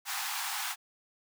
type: high-pass noise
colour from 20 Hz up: pink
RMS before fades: -35 dBFS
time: 0.05-0.76 s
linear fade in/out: 50 ms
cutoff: 750 Hz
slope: 96 dB/octave
effects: none